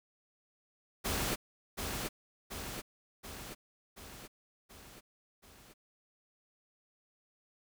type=noise with echo; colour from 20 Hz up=pink; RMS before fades=-34 dBFS; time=1.04-1.36 s; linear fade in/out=20 ms; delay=730 ms; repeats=6; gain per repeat=-4 dB; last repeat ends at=5.74 s; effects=none